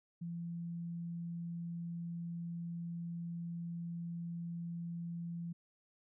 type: tone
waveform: sine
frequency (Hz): 170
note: F3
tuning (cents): -46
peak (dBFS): -39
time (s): 0.21-5.53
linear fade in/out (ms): 10
effects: none